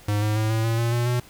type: tone with pitch steps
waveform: square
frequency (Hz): 103.8 / 106.29 / 108.83 / 111.44 / 114.11 / 116.85 / 119.65 / 122.52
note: G#2 / G#2 / A2 / A2 / A#2 / A#2 / A#2 / B2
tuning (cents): 0 / +41 / -19 / +23 / -36 / +5 / +46 / -13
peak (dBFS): -21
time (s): 0.08-1.2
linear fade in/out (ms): 5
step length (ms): 140
effects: pink hiss -49 dBFS RMS until 1.29 s